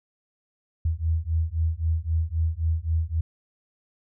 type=beating tone pair; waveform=sine; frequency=79.4 / 83.2 Hz; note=D#2 / E2; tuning=+36 / +17 cents; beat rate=3.8 Hz; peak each=-25 dBFS; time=0.85-3.21 s; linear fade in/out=5 ms; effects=none